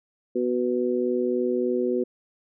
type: harmonic tone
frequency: 123.47 Hz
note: B2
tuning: in tune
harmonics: 2 / 3 / 4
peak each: -27 / -24 / -28 dBFS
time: 0.35-2.04 s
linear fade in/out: 10 ms
effects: none